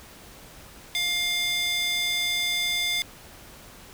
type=tone with high-pass filter; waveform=square; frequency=705 Hz; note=F5; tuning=16 cents sharp; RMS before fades=-26 dBFS; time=0.95-3.02 s; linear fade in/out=0 ms; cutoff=2800 Hz; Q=7; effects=pink hiss -47 dBFS RMS until 3.93 s